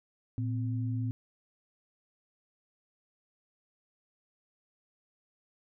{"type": "tone pair together", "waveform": "sine", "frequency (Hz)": [113.8, 257.5], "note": ["A#2", "C4"], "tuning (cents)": [-41, -28], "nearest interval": "octave + major second", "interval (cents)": 1413, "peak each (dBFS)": [-30, -37], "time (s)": [0.38, 1.11], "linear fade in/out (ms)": 0, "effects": []}